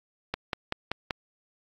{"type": "click train", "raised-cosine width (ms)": 0.3, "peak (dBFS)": -12, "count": 5, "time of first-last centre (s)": [0.34, 1.108], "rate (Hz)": 5.21, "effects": ["AAC 64 kbps"]}